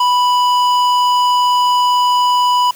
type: tone with hard clipping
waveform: sine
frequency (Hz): 987.8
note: B5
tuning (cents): 0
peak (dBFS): -12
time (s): 0-2.71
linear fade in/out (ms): 5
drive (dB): 11
effects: white hiss -40 dBFS RMS until 2.75 s